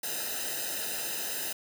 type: noise with comb filter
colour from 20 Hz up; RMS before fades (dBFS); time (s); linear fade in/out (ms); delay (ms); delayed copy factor
white; -34; 0.03-1.53; 5; 0.89; -0.95
effects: none